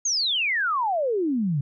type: exponential sweep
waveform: sine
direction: down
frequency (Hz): 6710 to 132.8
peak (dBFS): -21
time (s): 0.05-1.61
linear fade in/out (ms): 5
effects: none

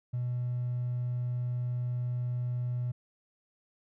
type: tone with hard clipping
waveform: triangle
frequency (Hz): 122.9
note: B2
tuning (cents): -8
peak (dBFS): -30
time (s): 0.13-2.92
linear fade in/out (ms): 10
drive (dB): 4
effects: none

